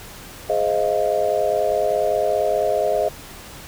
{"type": "chord", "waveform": "sine", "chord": "F minor seventh", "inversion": "first", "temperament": "just", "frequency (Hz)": [419.1, 523.8, 628.6, 698.5], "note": ["Ab4", "C5", "Eb5", "F5"], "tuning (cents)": [16, 2, 18, 0], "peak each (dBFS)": [-24, -24, -20, -24], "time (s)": [0.49, 3.09], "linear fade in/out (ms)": 10, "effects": ["pink hiss -39 dBFS RMS until 3.67 s"]}